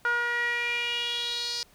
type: tone with band-pass filter sweep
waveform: sawtooth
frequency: 477.4 Hz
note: A#4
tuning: 41 cents sharp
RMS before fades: -29 dBFS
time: 0.05-1.63 s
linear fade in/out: 0 ms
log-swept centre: 1400 to 4900 Hz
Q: 5.2
effects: pink hiss -59 dBFS RMS until 1.74 s